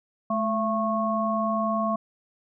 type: tone cluster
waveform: sine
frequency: 215.9 / 674 / 1096 Hz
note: A3 / E5 / C#6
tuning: -33 / +38 / -20 cents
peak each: -27 dBFS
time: 0.3-1.96 s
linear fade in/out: 5 ms
effects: none